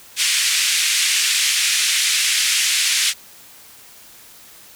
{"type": "band-pass noise", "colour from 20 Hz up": "pink", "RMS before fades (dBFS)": -18, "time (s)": [0.16, 3.14], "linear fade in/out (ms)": 50, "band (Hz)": [2100, 10000], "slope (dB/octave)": 24, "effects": ["white hiss -44 dBFS RMS until 4.75 s"]}